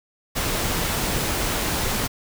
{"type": "noise", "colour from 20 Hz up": "pink", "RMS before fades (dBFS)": -24, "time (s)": [0.35, 2.08], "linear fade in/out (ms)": 20, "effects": []}